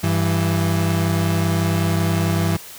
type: tone pair together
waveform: 35% pulse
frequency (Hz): 98.3 / 165.74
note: G2 / E3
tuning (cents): +5 / +10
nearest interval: major sixth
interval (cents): 905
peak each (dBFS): -18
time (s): 0.03-2.57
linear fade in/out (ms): 10
effects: white hiss -38 dBFS RMS until 2.78 s